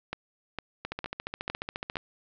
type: two click trains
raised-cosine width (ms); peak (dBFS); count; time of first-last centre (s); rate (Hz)
0.3; -17 / -16; 17 / 5; 0.85-1.969 / 0.13-1.956; 14.3 / 2.19
effects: low-pass 5000 Hz 12 dB/octave